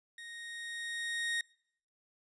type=tone with level ramp; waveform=30% pulse; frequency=1864.7 Hz; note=A#6; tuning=in tune; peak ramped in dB=-43 to -28 dBFS; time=0.18-1.41 s; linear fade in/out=2 ms; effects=noise-tail reverb RT60 0.7 s tail -26 dB re dry + resampled to 22050 Hz